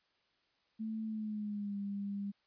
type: tone with pitch glide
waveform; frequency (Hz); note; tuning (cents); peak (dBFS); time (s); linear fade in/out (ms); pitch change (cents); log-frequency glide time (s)
sine; 220 to 200.6; A3 to G3; 0 to +40; -36; 0.79-2.32; 20; -160; 1.05-1.77
effects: white hiss -75 dBFS RMS until 2.46 s + resampled to 11025 Hz